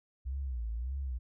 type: tone with vibrato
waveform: sine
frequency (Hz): 61.74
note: B1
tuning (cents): 0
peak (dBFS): -33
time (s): 0.25-1.19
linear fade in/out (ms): 20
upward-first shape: sine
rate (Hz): 1.7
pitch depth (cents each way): 190
effects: none